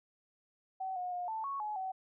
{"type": "tone with pitch steps", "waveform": "sine", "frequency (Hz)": [759, 723, 714, 883, 1107, 846, 757], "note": ["F#5", "F#5", "F5", "A5", "C#6", "G#5", "F#5"], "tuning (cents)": [44, -40, 38, 6, -3, 32, 39], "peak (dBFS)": -35, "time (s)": [0.8, 1.92], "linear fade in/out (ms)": 10, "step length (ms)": 160, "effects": []}